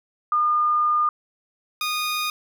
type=tone pair in turn; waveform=sine / 15% pulse; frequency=1214 / 1231.7 Hz; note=D#6 / D#6; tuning=-43 / -18 cents; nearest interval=unison; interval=25 cents; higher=second; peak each=-17 dBFS; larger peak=neither; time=0.32-1.09 / 1.81-2.3 s; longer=first; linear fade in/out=2 ms; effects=none